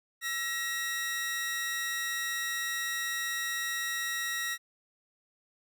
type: tone pair together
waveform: sawtooth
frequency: 1342.1 / 1900 Hz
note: E6 / A#6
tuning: +31 / +33 cents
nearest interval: tritone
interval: 602 cents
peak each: -38 / -28 dBFS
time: 0.21-4.58 s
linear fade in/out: 50 ms
effects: none